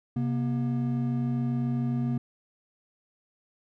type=tone pair together; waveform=triangle; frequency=131.68 / 239 Hz; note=C3 / A#3; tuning=+11 / +43 cents; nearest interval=minor seventh; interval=1032 cents; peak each=-26 dBFS; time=0.16-2.18 s; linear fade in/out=5 ms; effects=none